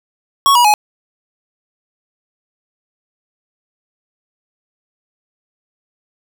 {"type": "tone with pitch steps", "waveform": "square", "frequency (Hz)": [1109, 965.4, 840.5], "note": ["C#6", "B5", "G#5"], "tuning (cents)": [0, -40, 20], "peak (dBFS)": -8, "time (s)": [0.46, 0.739], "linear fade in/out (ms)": 0, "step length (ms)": 93, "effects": []}